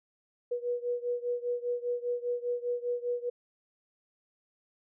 sine beating tone pair, 483.7 / 488.7 Hz, B4 / B4, -36 / -18 cents, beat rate 5 Hz, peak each -32 / -34 dBFS, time 0.51-3.3 s, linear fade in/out 10 ms, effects none

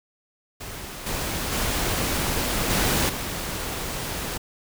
pink noise with level steps, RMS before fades -36 / -28 / -25 / -22 / -30 dBFS, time 0.6-4.38 s, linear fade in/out 10 ms, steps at 1.06 / 1.52 / 2.7 / 3.09 s, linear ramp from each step 5 ms, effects none

